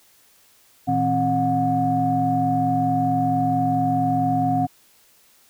sine tone cluster, 116.3 / 160.8 / 266.4 / 725 Hz, A#2 / E3 / C4 / F#5, -4 / -43 / +31 / -35 cents, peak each -27 / -26 / -22 / -20 dBFS, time 0.87-4.67 s, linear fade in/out 20 ms, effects tanh soft clip ceiling -8 dBFS + white hiss -56 dBFS RMS until 5.49 s

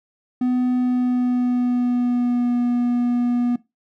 triangle tone with pitch glide, 250 to 242.6 Hz, B3 to B3, +21 to -31 cents, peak -15 dBFS, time 0.41-3.56 s, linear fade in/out 5 ms, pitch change -52 cents, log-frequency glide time 0.78-2.56 s, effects noise-tail reverb RT60 0.2 s tail -18 dB re dry

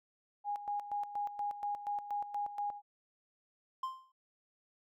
sine tone with tremolo, 821 Hz, G#5, 20 cents flat, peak -33 dBFS, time 0.44-2.82 s, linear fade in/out 50 ms, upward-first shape square, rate 4.2 Hz, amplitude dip 70%
triangle tone with exponential decay, 1046.5 Hz, C6, in tune, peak -30 dBFS, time 3.83-4.12 s, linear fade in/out 5 ms, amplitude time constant 63 ms
effects none

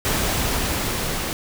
pink noise with level ramp, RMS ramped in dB -21 to -26 dBFS, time 0.05-1.33 s, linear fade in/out 0 ms, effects none

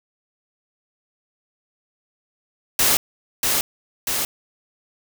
white noise with echo, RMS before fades -17 dBFS, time 2.79-2.97 s, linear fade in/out 2 ms, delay 640 ms, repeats 2, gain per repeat -3 dB, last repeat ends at 4.25 s, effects none

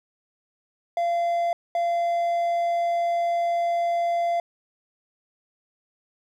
triangle tone pair in turn, 687 / 687 Hz, F5 / F5, -29 / -29 cents, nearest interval unison, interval 0 cents, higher neither, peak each -19 dBFS, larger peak neither, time 0.97-1.53 / 1.75-4.4 s, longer second, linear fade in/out 2 ms, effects none

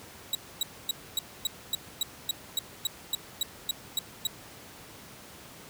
sawtooth tone bursts, 3859 Hz, B7, 41 cents flat, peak -22 dBFS, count 15, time 0.33-4.27 s, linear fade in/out 2 ms, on 20 ms, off 260 ms, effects pink hiss -48 dBFS RMS until 5.69 s + high-pass 80 Hz 12 dB/octave

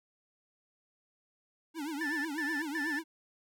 square tone with vibrato, 302.7 Hz, D#4, 48 cents flat, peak -36 dBFS, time 1.74-3.04 s, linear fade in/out 50 ms, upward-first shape triangle, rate 8.1 Hz, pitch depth 190 cents each way
triangle tone bursts, 1760 Hz, A6, in tune, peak -31 dBFS, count 3, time 2.01-2.99 s, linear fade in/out 2 ms, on 240 ms, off 130 ms
effects none

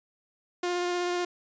sawtooth tone with vibrato, 354 Hz, F4, 23 cents sharp, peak -23 dBFS, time 0.63-1.25 s, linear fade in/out 5 ms, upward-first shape sine, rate 16 Hz, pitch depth 11 cents each way, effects resampled to 16000 Hz

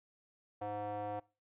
square tone with band-pass filter, 103.83 Hz, G#2, in tune, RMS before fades -40 dBFS, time 0.61-1.2 s, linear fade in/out 10 ms, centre 680 Hz, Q 3.8, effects noise-tail reverb RT60 0.3 s tail -22 dB re dry + resampled to 8000 Hz

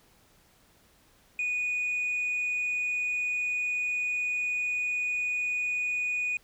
sine tone, 2469 Hz, D#7, 14 cents flat, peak -25 dBFS, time 1.39-6.37 s, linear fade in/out 2 ms, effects tanh soft clip ceiling -25 dBFS + pink hiss -62 dBFS RMS until 6.43 s

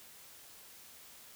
silence, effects white hiss -55 dBFS RMS until 1.35 s

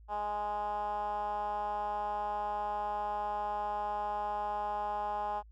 10% pulse tone with band-pass filter, 207.7 Hz, G#3, in tune, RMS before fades -35 dBFS, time 0.08-5.43 s, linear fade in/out 50 ms, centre 850 Hz, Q 4.6, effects added 54 Hz sine -52 dBFS peak until 5.51 s

